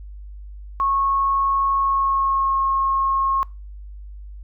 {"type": "tone with pitch glide", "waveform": "sine", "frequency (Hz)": [1097, 1082.5], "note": ["C#6", "C#6"], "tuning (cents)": [-18, -41], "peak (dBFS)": -17, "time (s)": [0.8, 3.43], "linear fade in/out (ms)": 0, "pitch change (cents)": -23, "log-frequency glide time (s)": [1.77, 2.58], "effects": ["noise-tail reverb RT60 0.3 s tail -24 dB re dry", "added 50 Hz sine -34 dBFS peak until 4.43 s"]}